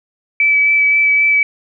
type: tone with vibrato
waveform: sine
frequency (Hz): 2301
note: D7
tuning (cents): -36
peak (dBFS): -9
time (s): 0.4-1.43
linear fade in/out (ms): 2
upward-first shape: sine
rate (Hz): 3.8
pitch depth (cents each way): 12
effects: none